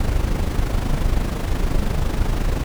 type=noise with amplitude modulation; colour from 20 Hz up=brown; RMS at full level=-17 dBFS; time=0-2.64 s; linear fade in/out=5 ms; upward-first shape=sine; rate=25.8 Hz; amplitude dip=55%; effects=none